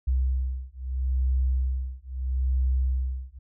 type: beating tone pair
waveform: sine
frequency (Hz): 64.1 / 64.87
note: C2 / C2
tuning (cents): -35 / -14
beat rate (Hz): 0.77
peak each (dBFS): -26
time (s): 0.07-3.39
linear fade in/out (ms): 10
effects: none